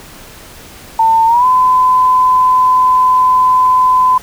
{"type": "tone with pitch glide", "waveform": "sine", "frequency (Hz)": [899, 1014.9], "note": ["A5", "B5"], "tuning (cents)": [37, 47], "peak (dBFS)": -6, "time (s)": [0.99, 4.18], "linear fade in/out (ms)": 5, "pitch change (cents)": 210, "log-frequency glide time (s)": [1.26, 1.46], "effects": ["pink hiss -35 dBFS RMS until 4.22 s"]}